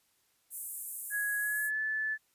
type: high-pass noise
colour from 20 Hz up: pink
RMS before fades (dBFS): -39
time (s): 0.5-1.71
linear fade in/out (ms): 50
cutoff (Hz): 8400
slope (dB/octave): 48
type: tone with pitch glide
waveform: sine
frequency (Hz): 1668 to 1739.8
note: G#6 to A6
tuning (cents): +7 to -20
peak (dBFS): -30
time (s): 1.1-2.18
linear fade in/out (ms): 50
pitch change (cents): +73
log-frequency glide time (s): 1.38-1.8
effects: white hiss -72 dBFS RMS until 2.34 s + resampled to 32000 Hz